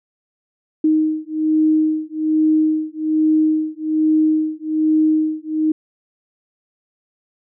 sine beating tone pair, 311.1 / 312.3 Hz, D#4 / D#4, 0 / +7 cents, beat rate 1.2 Hz, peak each -17 dBFS, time 0.84-5.72 s, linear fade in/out 5 ms, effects none

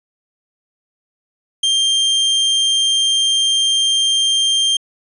40% pulse tone, 3180 Hz, G7, 24 cents sharp, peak -12 dBFS, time 1.63-4.77 s, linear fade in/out 5 ms, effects resampled to 24000 Hz

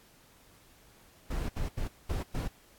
brown noise bursts at uneven times, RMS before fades -32 dBFS, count 5, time 1.3-1.49 / 1.56-1.69 / 1.77-1.88 / 2.09-2.23 / 2.34-2.48 s, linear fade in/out 10 ms, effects pink hiss -60 dBFS RMS until 2.78 s + AAC 64 kbps

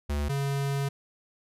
square tone pair in turn, 72.7 / 139.24 Hz, D2 / C#3, -17 / +8 cents, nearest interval major seventh, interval 1125 cents, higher second, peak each -27 / -27 dBFS, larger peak neither, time 0.09-0.29 / 0.29-0.89 s, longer second, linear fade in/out 10 ms, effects resampled to 32000 Hz

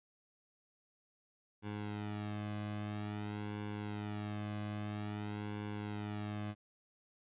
sawtooth tone with flanger, 104.4 Hz, G#2, 10 cents sharp, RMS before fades -41 dBFS, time 1.62-6.55 s, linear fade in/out 50 ms, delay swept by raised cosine 1.6 to 2.19 ms, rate 0.5 Hz, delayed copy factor -1, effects resampled to 8000 Hz

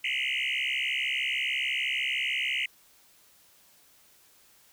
sine tone with frequency modulation, 2500 Hz, D#7, 8 cents sharp, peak -25 dBFS, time 0.04-2.66 s, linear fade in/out 5 ms, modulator 66.3 Hz, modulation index 7.5, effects tanh soft clip ceiling -24 dBFS + white hiss -60 dBFS RMS until 4.72 s

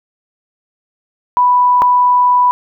sine tone pair in turn, 988 / 988 Hz, B5 / B5, 0 / 0 cents, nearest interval unison, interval 0 cents, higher neither, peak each -7 dBFS, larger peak neither, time 1.37-1.82 / 1.82-2.51 s, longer second, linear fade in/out 0 ms, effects none

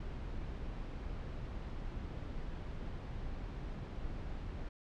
brown noise, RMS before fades -42 dBFS, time 0-4.69 s, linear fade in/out 5 ms, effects low-pass 4000 Hz 12 dB/octave

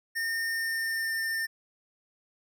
square tone with pitch glide, 1823 to 1803.1 Hz, A#6 to A6, -39 to +42 cents, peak -29 dBFS, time 0.15-1.47 s, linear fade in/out 20 ms, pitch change -19 cents, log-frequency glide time 0.49-1.12 s, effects none

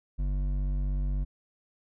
sine tone with hard clipping, 48.19 Hz, G1, 29 cents flat, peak -28 dBFS, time 0.18-1.25 s, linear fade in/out 20 ms, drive 9 dB, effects none

